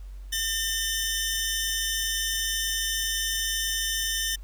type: tone pair together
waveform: 15% pulse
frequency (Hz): 1803 / 3041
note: A6 / F#7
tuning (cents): +42 / +47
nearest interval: major sixth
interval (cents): 905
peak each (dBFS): -22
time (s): 0.32-4.36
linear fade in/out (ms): 10
effects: added 47 Hz sine -37 dBFS peak until 4.43 s + pink hiss -61 dBFS RMS until 4.43 s